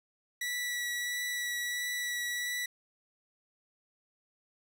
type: tone with vibrato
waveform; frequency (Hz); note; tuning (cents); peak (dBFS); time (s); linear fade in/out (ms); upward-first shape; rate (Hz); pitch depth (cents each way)
sawtooth; 1949; B6; -23; -29; 0.41-2.66; 5; triangle; 1.5; 12
effects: none